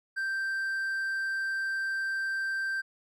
triangle tone, 1568 Hz, G6, in tune, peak -27 dBFS, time 0.16-2.82 s, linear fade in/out 20 ms, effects none

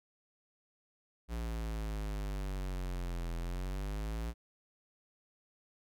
square exponential two-way sweep, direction down then up, 58.4 to 41.93 to 58.4 Hz, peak -36 dBFS, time 1.28-4.34 s, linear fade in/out 50 ms, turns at 3.36 s, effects none

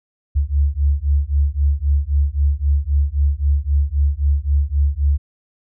sine beating tone pair, 69.6 / 73.4 Hz, C#2 / D2, +8 / 0 cents, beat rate 3.8 Hz, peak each -17 dBFS, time 0.35-5.18 s, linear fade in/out 20 ms, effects none

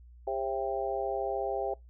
harmonic tone with a mistuned harmonic, 133.9 Hz, C3, 40 cents sharp, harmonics 3 / 4 / 5 / 6, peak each -35 / -35 / -35 / -35 dBFS, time 0.27-1.74 s, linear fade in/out 5 ms, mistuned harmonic 6, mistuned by -32 cents, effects noise-tail reverb RT60 0.2 s tail -24 dB re dry + added 60 Hz sine -50 dBFS peak until 1.89 s

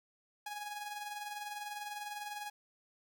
sawtooth tone with tremolo, 830.6 Hz, G#5, in tune, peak -35 dBFS, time 0.46-2.5 s, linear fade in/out 5 ms, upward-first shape sine, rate 20 Hz, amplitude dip 50%, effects none

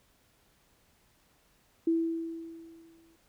sine tone with exponential decay, 329.6 Hz, E4, in tune, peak -22 dBFS, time 1.87-3.16 s, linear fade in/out 5 ms, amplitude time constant 280 ms, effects pink hiss -67 dBFS RMS until 3.28 s

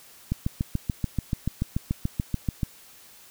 click train, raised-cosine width 5 ms, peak -12 dBFS, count 17, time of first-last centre 0.32-2.632 s, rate 6.92 Hz, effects white hiss -51 dBFS RMS until 3.3 s

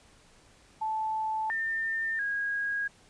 sine tone with pitch steps, 874 / 1803 / 1641 Hz, A5 / A6 / G#6, -12 / +42 / -21 cents, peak -28 dBFS, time 0.81-2.88 s, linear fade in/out 10 ms, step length 690 ms, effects pink hiss -59 dBFS RMS until 3.09 s + resampled to 22050 Hz

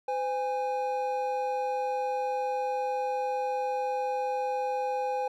triangle tone pair together, 511 / 820.2 Hz, C5 / G#5, -41 / -22 cents, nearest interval minor sixth, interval 819 cents, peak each -29 / -28 dBFS, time 0.08-5.28 s, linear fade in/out 5 ms, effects none

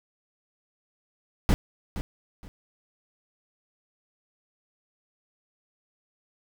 brown noise with echo, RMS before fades -19 dBFS, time 1.49-1.54 s, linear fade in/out 0 ms, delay 470 ms, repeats 2, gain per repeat -12 dB, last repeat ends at 2.48 s, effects none

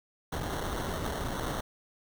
pink noise with sample-and-hold, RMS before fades -34 dBFS, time 0.32-1.61 s, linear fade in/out 10 ms, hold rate 2450 Hz, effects none

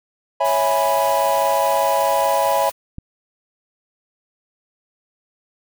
triangle chord, C# minor seventh, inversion none, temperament equal, 554.4 / 659.3 / 830.6 / 987.8 Hz, C#5 / E5 / G#5 / B5, 0 / 0 / 0 / 0 cents, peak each -19 dBFS, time 0.4-2.7 s, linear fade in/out 10 ms
white noise, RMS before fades -31 dBFS, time 0.44-2.72 s, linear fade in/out 20 ms
click, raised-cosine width 5 ms, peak -19 dBFS, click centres 2.984 s
effects none

